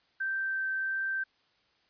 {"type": "tone with vibrato", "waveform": "sine", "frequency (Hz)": 1559, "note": "G6", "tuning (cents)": -10, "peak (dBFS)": -29, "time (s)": [0.2, 1.24], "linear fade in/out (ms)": 10, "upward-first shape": "triangle", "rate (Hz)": 1.5, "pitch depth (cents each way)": 8, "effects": ["white hiss -69 dBFS RMS until 1.89 s", "resampled to 11025 Hz"]}